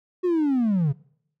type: linear sweep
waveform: triangle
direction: down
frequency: 370 to 131 Hz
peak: -16 dBFS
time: 0.23-0.93 s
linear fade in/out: 20 ms
effects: noise-tail reverb RT60 0.7 s tail -26 dB re dry + tanh soft clip ceiling -13 dBFS